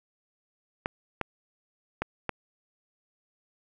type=clicks; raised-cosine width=0.5 ms; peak=-13 dBFS; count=4; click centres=0.859 / 1.213 / 2.02 / 2.293 s; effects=none